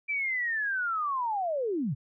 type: linear sweep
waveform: sine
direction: down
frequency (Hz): 2349 to 110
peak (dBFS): -27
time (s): 0.08-1.95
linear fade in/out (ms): 20
effects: none